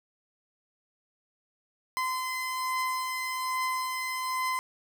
30% pulse beating tone pair, 1028 / 1029.2 Hz, C6 / C6, -31 / -29 cents, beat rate 1.2 Hz, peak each -27 / -35 dBFS, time 1.97-4.59 s, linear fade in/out 0 ms, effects none

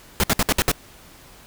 pink noise bursts, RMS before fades -18 dBFS, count 6, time 0.2-0.716 s, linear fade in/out 0 ms, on 36 ms, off 60 ms, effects pink hiss -47 dBFS RMS until 1.46 s

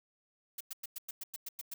blue noise bursts, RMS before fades -41 dBFS, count 10, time 0.58-1.74 s, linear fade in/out 5 ms, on 26 ms, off 100 ms, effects none

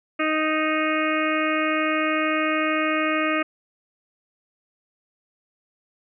harmonic tone, 311.1 Hz, D#4, in tune, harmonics 1 / 2 / 4 / 5 / 6 / 7 / 8 / 9, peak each -25 / -27 / -26 / -32 / -31 / -30 / -30 / -35 dBFS, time 0.19-3.43 s, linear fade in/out 10 ms, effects none

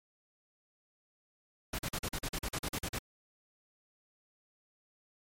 pink noise bursts, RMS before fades -36 dBFS, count 13, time 1.73-2.987 s, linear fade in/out 5 ms, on 57 ms, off 43 ms, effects MP3 64 kbps

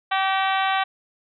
harmonic tone with a mistuned harmonic, 385.1 Hz, G4, 31 cents flat, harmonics 2 / 3 / 4 / 5 / 6 / 7 / 8 / 9 / 10, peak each -22 / -26 / -28 / -30 / -32 / -33 / -34 / -35 / -36 dBFS, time 0.11-0.84 s, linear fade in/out 10 ms, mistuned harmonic 5, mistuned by -21 cents, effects none

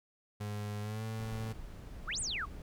35% pulse tone with pitch glide, 104.1 to 110.93 Hz, G#2 to A2, +5 to +15 cents, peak -35 dBFS, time 0.4-1.53 s, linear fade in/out 10 ms, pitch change +110 cents, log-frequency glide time 0.81-1.04 s
brown noise, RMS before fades -46 dBFS, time 1.19-2.62 s, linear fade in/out 2 ms
sine exponential two-way sweep, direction up then down, 1046.5 to 9500 to 1046.5 Hz, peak -34 dBFS, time 2.07-2.46 s, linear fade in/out 20 ms, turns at 2.2 s
effects none

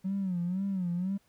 triangle tone with vibrato, 185 Hz, F#3, in tune, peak -25 dBFS, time 0.04-1.18 s, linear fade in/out 20 ms, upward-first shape sine, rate 2 Hz, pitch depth 120 cents each way, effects tanh soft clip ceiling -26 dBFS + pink hiss -69 dBFS RMS until 1.28 s

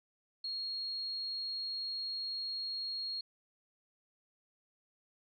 sine tone, 4282 Hz, C8, 39 cents sharp, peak -36 dBFS, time 0.44-3.21 s, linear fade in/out 5 ms, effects none

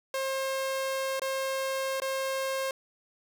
sawtooth tone with dropouts, 534 Hz, C5, 35 cents sharp, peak -25 dBFS, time 0.14-2.71 s, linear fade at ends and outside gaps 2 ms, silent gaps 1.196-1.218 / 2.001-2.019 s, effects none

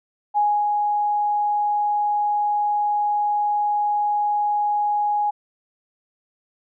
sine tone with ADSR envelope, 830.6 Hz, G#5, in tune, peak -15 dBFS, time 0.34-5.31 s, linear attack 34 ms, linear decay 270 ms, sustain -3 dB, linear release 14 ms, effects none

